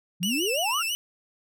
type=exponential sweep; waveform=sine; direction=up; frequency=162 to 1457 Hz; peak=-26 dBFS; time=0.2-0.83 s; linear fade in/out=20 ms
type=tone with vibrato; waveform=sawtooth; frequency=2794 Hz; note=F7; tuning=in tune; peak=-23 dBFS; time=0.23-0.95 s; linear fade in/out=0 ms; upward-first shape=sine; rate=6 Hz; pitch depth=110 cents each way
effects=none